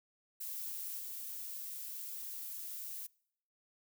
violet noise with level steps, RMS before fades -42 / -44 dBFS, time 0.4-3.07 s, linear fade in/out 10 ms, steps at 0.98 s, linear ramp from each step 20 ms, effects noise-tail reverb RT60 0.7 s tail -25 dB re dry

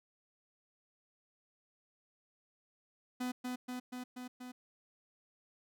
45% pulse tone with echo, 250.3 Hz, B3, 23 cents sharp, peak -35 dBFS, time 3.2-3.32 s, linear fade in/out 10 ms, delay 240 ms, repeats 5, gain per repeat -2 dB, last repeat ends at 4.52 s, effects none

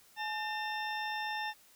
harmonic tone with a mistuned harmonic, 900 Hz, A5, 39 cents sharp, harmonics 1 / 2 / 3 / 4 / 6, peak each -37 / -39 / -44 / -44 / -47 dBFS, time 0.16-1.54 s, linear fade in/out 50 ms, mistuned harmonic 1, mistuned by -94 cents, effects white hiss -62 dBFS RMS until 1.75 s

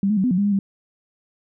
sine tone with pitch steps, 197.3 / 213.1 / 189.6 / 252 / 180.4 / 202 / 204.3 / 196.3 Hz, G3 / G#3 / F#3 / B3 / F#3 / G#3 / G#3 / G3, +11 / +45 / +43 / +35 / -44 / -48 / -28 / +3 cents, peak -16 dBFS, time 0.03-0.59 s, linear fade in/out 2 ms, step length 70 ms, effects none

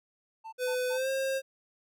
triangle tone bursts, 890 Hz, A5, 20 cents sharp, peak -38 dBFS, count 3, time 0.44-0.981 s, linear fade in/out 20 ms, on 87 ms, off 140 ms
square tone with pitch glide, 502 to 534.9 Hz, B4 to C5, +28 to +38 cents, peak -29 dBFS, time 0.58-1.42 s, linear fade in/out 50 ms, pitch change +110 cents, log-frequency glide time 0.9-1.09 s
effects none

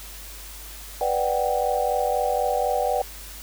sine chord, G major seventh, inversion first, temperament equal, 493.9 / 587.3 / 740 / 784 Hz, B4 / D5 / F#5 / G5, 0 / 0 / 0 / 0 cents, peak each -26 dBFS, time 1.01-3.02 s, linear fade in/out 2 ms, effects added 50 Hz sine -41 dBFS peak until 3.42 s + white hiss -41 dBFS RMS until 3.42 s

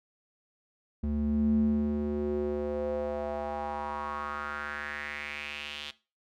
square tone with band-pass filter sweep, 73.5 Hz, D2, 2 cents sharp, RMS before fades -32 dBFS, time 1.03-5.91 s, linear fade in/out 5 ms, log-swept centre 160 to 3300 Hz, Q 4, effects noise-tail reverb RT60 0.3 s tail -17 dB re dry

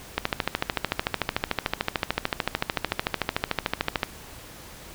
click train, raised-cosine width 0.3 ms, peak -6 dBFS, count 53, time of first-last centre 0.18-4.032 s, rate 13.5 Hz, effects pink hiss -44 dBFS RMS until 4.94 s

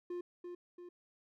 triangle tone with echo, 352.9 Hz, F4, 18 cents sharp, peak -36 dBFS, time 0.1-0.21 s, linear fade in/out 5 ms, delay 340 ms, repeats 2, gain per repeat -5 dB, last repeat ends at 0.89 s, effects none

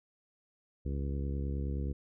harmonic tone, 69.6 Hz, C#2, 8 cents sharp, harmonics 1 / 2 / 3 / 4 / 5 / 6 / 7, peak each -33 / -39 / -43 / -45 / -47 / -49 / -50 dBFS, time 0.85-1.93 s, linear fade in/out 10 ms, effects none

